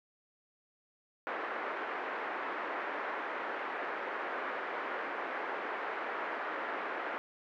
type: band-pass noise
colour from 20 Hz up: white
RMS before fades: -38 dBFS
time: 1.27-7.18 s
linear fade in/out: 0 ms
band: 320 to 1800 Hz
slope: 24 dB/octave
effects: none